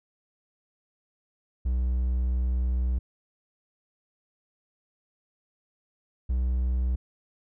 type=tone pair in turn; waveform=triangle; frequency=62.2 / 62.5 Hz; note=B1 / B1; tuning=+13 / +21 cents; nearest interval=unison; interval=8 cents; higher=second; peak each=-21 dBFS; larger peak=neither; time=1.65-2.99 / 6.29-6.96 s; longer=first; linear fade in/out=10 ms; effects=none